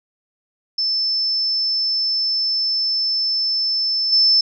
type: tone with level steps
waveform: sine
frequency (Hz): 5280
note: E8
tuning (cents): +2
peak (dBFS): -17 / -11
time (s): 0.78-4.41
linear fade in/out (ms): 5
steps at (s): 4.12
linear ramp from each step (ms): 10
effects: none